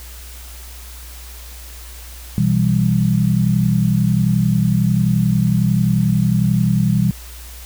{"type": "chord", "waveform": "sine", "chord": "E minor", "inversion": "second", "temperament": "equal", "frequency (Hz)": [123.47, 164.81, 196], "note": ["B2", "E3", "G3"], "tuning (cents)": [0, 0, 0], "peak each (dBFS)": -17, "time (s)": [2.38, 7.11], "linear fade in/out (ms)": 0, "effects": ["added 60 Hz sine -34 dBFS peak until 7.65 s", "white hiss -39 dBFS RMS until 7.65 s"]}